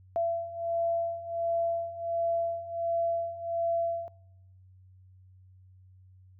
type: beating tone pair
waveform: sine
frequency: 674 / 675.4 Hz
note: E5 / E5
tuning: +38 / +42 cents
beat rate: 1.4 Hz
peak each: -33 / -29 dBFS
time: 0.16-4.08 s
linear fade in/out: 0 ms
effects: noise-tail reverb RT60 1.0 s tail -25 dB re dry + added 93 Hz sine -53 dBFS peak until 6.39 s